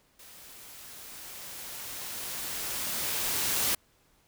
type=noise with level ramp; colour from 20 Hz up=white; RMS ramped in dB=-51 to -27 dBFS; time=0.19-3.75 s; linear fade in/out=5 ms; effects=pink hiss -66 dBFS RMS until 4.27 s